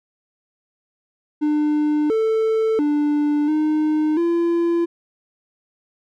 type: tone with pitch steps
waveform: triangle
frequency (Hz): 300.1 / 442.6 / 295.1 / 307 / 340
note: D4 / A4 / D4 / D#4 / F4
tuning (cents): +38 / +10 / +8 / -23 / -46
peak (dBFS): -14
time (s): 1.41-4.86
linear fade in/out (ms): 20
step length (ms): 690
effects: none